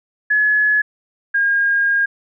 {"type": "tone pair in turn", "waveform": "sine", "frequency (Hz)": [1700, 1621.4], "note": ["G#6", "G#6"], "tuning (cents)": [40, -42], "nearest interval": "minor second", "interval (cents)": 82, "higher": "first", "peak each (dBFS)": [-12, -13], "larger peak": "first", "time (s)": [[0.3, 0.82], [1.34, 2.06]], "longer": "second", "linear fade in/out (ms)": 10, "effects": []}